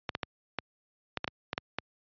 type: clicks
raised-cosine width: 0.3 ms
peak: -14 dBFS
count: 10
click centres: 0.092 / 0.151 / 0.232 / 0.587 / 1.173 / 1.244 / 1.278 / 1.531 / 1.579 / 1.786 s
effects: high-pass 80 Hz 12 dB/octave + resampled to 11025 Hz